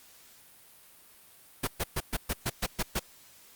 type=noise bursts; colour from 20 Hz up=pink; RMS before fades=-29 dBFS; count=9; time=1.63-2.995 s; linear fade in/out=10 ms; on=45 ms; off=120 ms; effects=white hiss -56 dBFS RMS until 3.55 s + Opus 48 kbps